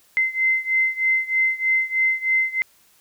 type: beating tone pair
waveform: sine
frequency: 2067 / 2070.2 Hz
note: C7 / C7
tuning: -22 / -19 cents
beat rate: 3.2 Hz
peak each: -20 / -22 dBFS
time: 0.17-2.62 s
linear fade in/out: 0 ms
effects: white hiss -57 dBFS RMS until 3 s